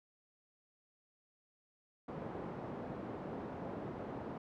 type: band-pass noise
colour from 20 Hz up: pink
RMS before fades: -44 dBFS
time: 2.08-4.38 s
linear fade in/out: 5 ms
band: 150 to 790 Hz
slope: 12 dB/octave
effects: none